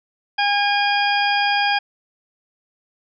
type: harmonic tone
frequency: 814 Hz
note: G#5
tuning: 35 cents flat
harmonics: 1 / 2 / 3 / 4 / 6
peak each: -19 / -22 / -24 / -25 / -27 dBFS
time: 0.38-1.79 s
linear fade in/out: 10 ms
effects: none